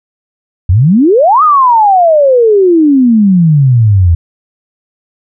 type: exponential two-way sweep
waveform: sine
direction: up then down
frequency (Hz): 81.1 to 1275 to 81.1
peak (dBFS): -3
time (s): 0.69-4.15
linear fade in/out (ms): 5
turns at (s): 1.43
effects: none